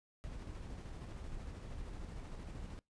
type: noise with tremolo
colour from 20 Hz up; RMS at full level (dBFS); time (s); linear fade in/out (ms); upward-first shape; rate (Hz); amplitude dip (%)
brown; -45; 0.24-2.79; 0; square; 13; 25
effects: noise-tail reverb RT60 0.2 s tail -24 dB re dry + resampled to 22050 Hz